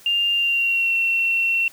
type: tone with pitch glide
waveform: sine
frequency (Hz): 2800 to 2717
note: F7 to F7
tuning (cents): +4 to -48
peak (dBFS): -17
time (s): 0.06-1.68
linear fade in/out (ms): 2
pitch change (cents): -52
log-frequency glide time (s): 0.32-0.94
effects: white hiss -48 dBFS RMS until 1.72 s